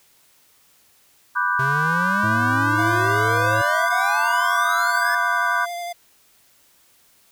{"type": "chord", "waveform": "sine", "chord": "G major seventh", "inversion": "first", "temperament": "equal", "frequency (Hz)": [987.8, 1174.7, 1480, 1568], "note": ["B5", "D6", "F#6", "G6"], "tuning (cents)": [0, 0, 0, 0], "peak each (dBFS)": [-24, -24, -23, -24], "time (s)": [1.35, 5.66], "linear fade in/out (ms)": 20}
{"type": "exponential sweep", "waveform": "square", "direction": "up", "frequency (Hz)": [130.6, 1746], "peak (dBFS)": -25, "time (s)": [1.59, 5.15], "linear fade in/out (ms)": 5}
{"type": "harmonic tone", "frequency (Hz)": 108.5, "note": "A2", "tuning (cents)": -24, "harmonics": [1, 3, 5, 6], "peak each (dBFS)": [-24, -32, -39, -42], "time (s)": [2.23, 3.62], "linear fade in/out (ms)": 10}
{"type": "tone with vibrato", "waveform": "square", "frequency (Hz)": 696, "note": "F5", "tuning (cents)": -6, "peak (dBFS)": -28, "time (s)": [2.78, 5.93], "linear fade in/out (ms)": 10, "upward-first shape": "square", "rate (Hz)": 11, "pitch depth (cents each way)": 12}
{"effects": ["white hiss -57 dBFS RMS until 7.31 s"]}